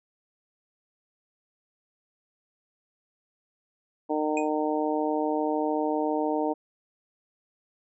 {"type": "harmonic tone", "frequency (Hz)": 152.8, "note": "D#3", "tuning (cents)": -31, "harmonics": [2, 3, 4, 5, 6], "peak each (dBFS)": [-28, -30, -31, -32, -33], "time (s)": [4.09, 6.54], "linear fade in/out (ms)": 20}
{"type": "tone with exponential decay", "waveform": "square", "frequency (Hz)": 2480, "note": "D#7", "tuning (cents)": -6, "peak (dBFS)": -28, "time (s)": [4.37, 4.49], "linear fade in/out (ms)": 2, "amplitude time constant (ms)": 26}
{"effects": ["resampled to 24000 Hz"]}